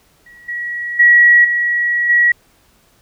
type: tone with level steps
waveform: sine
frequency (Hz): 1919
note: A#6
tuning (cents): +50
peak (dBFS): -39 / -20 / -5 / -13 / -8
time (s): 0.26-2.32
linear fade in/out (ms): 5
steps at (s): 0.48 / 0.99 / 1.44 / 2.09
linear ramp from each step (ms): 10
effects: pink hiss -54 dBFS RMS until 3.01 s